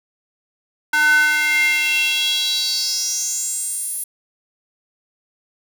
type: tone with high-pass filter sweep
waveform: square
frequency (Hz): 301.6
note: D4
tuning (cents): +46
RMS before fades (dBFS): -19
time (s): 0.93-4.04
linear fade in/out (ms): 5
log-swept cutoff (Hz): 1300 to 11000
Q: 5.8
effects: none